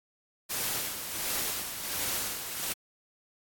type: noise with tremolo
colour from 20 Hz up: white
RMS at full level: -31 dBFS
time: 0.49-2.74 s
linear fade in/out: 20 ms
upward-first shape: sine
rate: 1.4 Hz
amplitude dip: 55%
effects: AAC 64 kbps